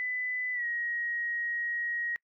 sine tone with pitch glide, 2000 to 1889.9 Hz, B6 to A#6, +21 to +23 cents, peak -30 dBFS, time 0-2.16 s, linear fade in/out 0 ms, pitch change -98 cents, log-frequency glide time 0.53-0.65 s, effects noise-tail reverb RT60 0.1 s tail -25 dB re dry

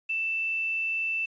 sine tone with quantisation, 2658 Hz, E7, 14 cents sharp, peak -26 dBFS, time 0.09-1.26 s, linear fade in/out 10 ms, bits 9, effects resampled to 16000 Hz

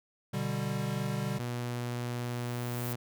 square chord, G major, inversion first, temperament equal, 123.47 / 146.83 / 196 Hz, B2 / D3 / G3, 0 / 0 / 0 cents, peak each -36 dBFS, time 0.33-1.39 s, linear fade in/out 10 ms
sawtooth tone, 121.2 Hz, B2, 32 cents flat, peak -29 dBFS, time 1.39-2.96 s, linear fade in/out 10 ms
violet noise with exponential growth, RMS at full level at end -39 dBFS, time 1.82-2.93 s, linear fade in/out 1 ms, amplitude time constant 240 ms
effects none

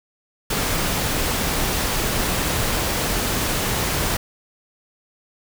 pink noise, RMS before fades -22 dBFS, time 0.5-4.17 s, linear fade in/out 5 ms, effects none

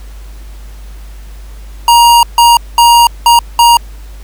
square tone bursts at uneven times, 943 Hz, A#5, 20 cents sharp, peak -3 dBFS, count 5, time 1.88-2.23 / 2.38-2.57 / 2.78-3.07 / 3.26-3.39 / 3.59-3.77 s, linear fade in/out 2 ms, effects added 50 Hz sine -26 dBFS peak until 4.23 s + pink hiss -41 dBFS RMS until 4.23 s

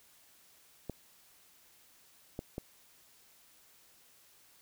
clicks, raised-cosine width 2 ms, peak -24 dBFS, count 3, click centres 0.897 / 2.391 / 2.581 s, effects white hiss -63 dBFS RMS until 4.61 s

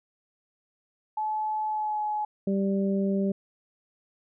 sine tone with pitch glide, 860 to 846.2 Hz, A5 to G#5, -40 to +32 cents, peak -26 dBFS, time 1.17-2.25 s, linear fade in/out 5 ms, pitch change -28 cents, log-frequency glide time 1.68-2.02 s
harmonic tone, 196 Hz, G3, in tune, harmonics 1 / 2 / 3, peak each -24 / -30 / -34 dBFS, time 2.47-3.32 s, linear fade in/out 5 ms
effects none

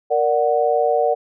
sine chord, Bb augmented, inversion none, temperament equal, 466.2 / 587.3 / 740 Hz, Bb4 / D5 / F#5, 0 / 0 / 0 cents, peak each -19 dBFS, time 0.1-1.15 s, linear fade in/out 20 ms, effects none

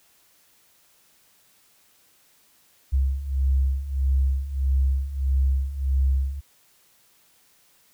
sine beating tone pair, 66 / 67.6 Hz, C2 / C#2, +16 / -43 cents, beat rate 1.6 Hz, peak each -25 / -21 dBFS, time 2.92-6.41 s, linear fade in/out 20 ms, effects white hiss -60 dBFS RMS until 7.93 s

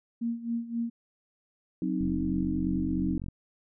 sine tone with tremolo, 233.1 Hz, A#3, in tune, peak -26 dBFS, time 0.21-0.9 s, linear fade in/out 10 ms, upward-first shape sine, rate 3.8 Hz, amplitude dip 80%
sine chord, C diminished, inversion second, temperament equal, 185 / 261.6 / 311.1 Hz, Gb3 / C4 / Eb4, 0 / 0 / 0 cents, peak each -31 dBFS, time 1.82-3.18 s, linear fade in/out 2 ms
click train, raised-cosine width 5 ms, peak -25 dBFS, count 59, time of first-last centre 2.01-3.285 s, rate 45.5 Hz
effects none

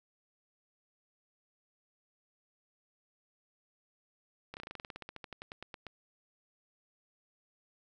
slowing click train, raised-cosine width 0.3 ms, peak -27 dBFS, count 21, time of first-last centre 4.54-5.867 s, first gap 29 ms, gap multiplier 1.08, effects none

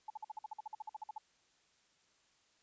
sine tone bursts, 860 Hz, A5, 40 cents flat, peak -40 dBFS, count 16, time 0.08-1.182 s, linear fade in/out 5 ms, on 22 ms, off 50 ms, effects white hiss -72 dBFS RMS until 2.62 s + resampled to 16000 Hz

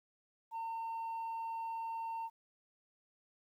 sine tone, 909 Hz, A#5, 44 cents flat, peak -35 dBFS, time 0.51-2.3 s, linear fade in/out 50 ms, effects tanh soft clip ceiling -37 dBFS + 12-bit

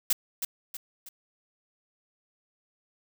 blue noise with echo, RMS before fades -23 dBFS, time 0.1-0.13 s, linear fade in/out 5 ms, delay 320 ms, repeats 3, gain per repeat -7 dB, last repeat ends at 1.09 s, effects none

